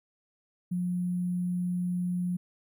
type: tone with sample-and-hold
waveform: sine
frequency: 178.5 Hz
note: F3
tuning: 38 cents sharp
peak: -27 dBFS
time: 0.71-2.37 s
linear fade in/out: 10 ms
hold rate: 11025 Hz
effects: none